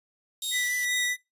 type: tone with tremolo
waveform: sawtooth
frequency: 3729 Hz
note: A#7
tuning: in tune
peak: -24 dBFS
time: 0.42-1.16 s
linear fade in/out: 2 ms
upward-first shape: sine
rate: 2.2 Hz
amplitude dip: 100%
type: high-pass noise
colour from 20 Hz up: white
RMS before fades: -38 dBFS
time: 0.42-0.85 s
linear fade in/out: 2 ms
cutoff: 2900 Hz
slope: 96 dB/octave
type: tone with vibrato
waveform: square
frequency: 1975.5 Hz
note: B6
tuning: in tune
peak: -27 dBFS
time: 0.51-1.17 s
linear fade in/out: 50 ms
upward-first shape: triangle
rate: 5.1 Hz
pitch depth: 14 cents each way
effects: noise-tail reverb RT60 0.2 s tail -22 dB re dry + resampled to 32000 Hz